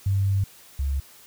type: tone pair in turn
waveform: sine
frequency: 98 / 68.68 Hz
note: G2 / C#2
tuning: 0 / -15 cents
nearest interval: tritone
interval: 615 cents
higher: first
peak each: -19 / -22 dBFS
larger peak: first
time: 0.06-0.44 / 0.79-1 s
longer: first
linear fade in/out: 5 ms
effects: white hiss -50 dBFS RMS until 1.26 s